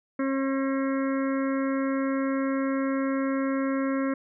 harmonic tone, 270 Hz, C#4, 45 cents flat, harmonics 1 / 2 / 4 / 5 / 6 / 7 / 8, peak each -25 / -31 / -37 / -39 / -41 / -42 / -43 dBFS, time 0.19-4.14 s, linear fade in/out 5 ms, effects none

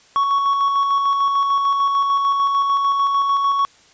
triangle tone with tremolo, 1114 Hz, C#6, 8 cents sharp, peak -12 dBFS, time 0.16-3.65 s, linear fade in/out 0 ms, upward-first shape square, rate 6.7 Hz, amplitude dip 30%, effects white hiss -51 dBFS RMS until 3.93 s + resampled to 16000 Hz

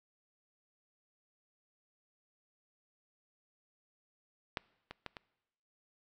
clicks, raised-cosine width 0.3 ms, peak -18 / -27 / -24 / -28 dBFS, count 4, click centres 4.572 / 4.91 / 5.063 / 5.168 s, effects noise-tail reverb RT60 1.0 s tail -23 dB re dry

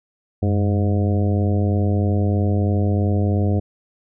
harmonic tone with a mistuned harmonic, 103.1 Hz, G#2, 12 cents flat, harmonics 1 / 2 / 3 / 4 / 5 / 6 / 7, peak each -17 / -23 / -27 / -29 / -31 / -33 / -34 dBFS, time 0.42-3.6 s, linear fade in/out 10 ms, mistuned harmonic 1, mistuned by -130 cents, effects none

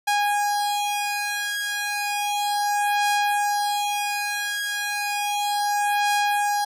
sawtooth beating tone pair, 822 / 822.33 Hz, G#5 / G#5, -18 / -17 cents, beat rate 0.33 Hz, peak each -21 dBFS, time 0.07-6.65 s, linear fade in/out 10 ms, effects resampled to 32000 Hz

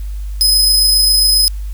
sawtooth tone with amplitude modulation, 5060 Hz, D#8, 28 cents sharp, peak -5 dBFS, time 0.41-1.48 s, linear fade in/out 0 ms, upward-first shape sine, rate 27.4 Hz, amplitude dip 25%, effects added 50 Hz sine -20 dBFS peak until 1.73 s + white hiss -46 dBFS RMS until 1.73 s

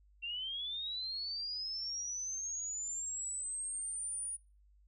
sine linear sweep, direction up, 2720 to 9660 Hz, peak -37 dBFS, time 0.22-4.37 s, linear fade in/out 20 ms, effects noise-tail reverb RT60 0.3 s tail -23 dB re dry + added 50 Hz sine -62 dBFS peak until 4.87 s

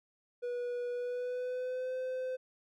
triangle tone with pitch glide, 486.9 to 513.2 Hz, B4 to C5, -25 to -34 cents, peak -32 dBFS, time 0.42-2.37 s, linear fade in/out 20 ms, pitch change +91 cents, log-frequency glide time 0.91-1.95 s, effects none

